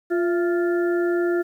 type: harmonic tone with a mistuned harmonic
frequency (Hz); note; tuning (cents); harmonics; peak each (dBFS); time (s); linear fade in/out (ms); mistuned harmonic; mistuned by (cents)
349.2; F4; 0; 1 / 2 / 4 / 5; -19 / -31 / -32 / -35; 0.1-1.43; 20; 2; -63
effects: 9-bit